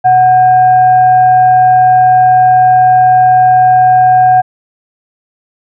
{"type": "tone with frequency modulation", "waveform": "sine", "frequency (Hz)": 740, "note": "F#5", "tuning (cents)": 0, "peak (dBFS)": -3, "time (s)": [0.04, 4.42], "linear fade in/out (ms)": 20, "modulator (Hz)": 864, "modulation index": 0.24, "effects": []}